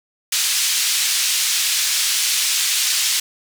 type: band-pass noise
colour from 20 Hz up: white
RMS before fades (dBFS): -19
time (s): 0.32-3.2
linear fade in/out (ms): 5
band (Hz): 2600 to 7400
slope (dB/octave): 12
effects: none